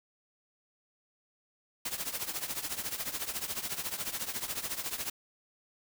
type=noise with tremolo; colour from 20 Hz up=white; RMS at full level=-33 dBFS; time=1.85-5.1 s; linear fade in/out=5 ms; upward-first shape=triangle; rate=14 Hz; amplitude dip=85%; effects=none